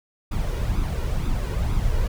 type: noise with flanger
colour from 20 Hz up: brown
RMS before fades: -23 dBFS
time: 0.31-2.08 s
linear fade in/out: 10 ms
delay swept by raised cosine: 0.81 to 2.11 ms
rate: 2.1 Hz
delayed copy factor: +0.55
effects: none